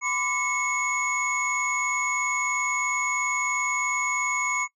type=tone cluster; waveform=sine; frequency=1015 / 1158 / 2192 / 6740 Hz; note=B5 / D6 / C#7 / G#8; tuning=+47 / -25 / -20 / +25 cents; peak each=-30 / -31 / -25 / -31 dBFS; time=0.01-4.68 s; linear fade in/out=50 ms; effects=noise-tail reverb RT60 0.1 s tail -22 dB re dry + tanh soft clip ceiling -15 dBFS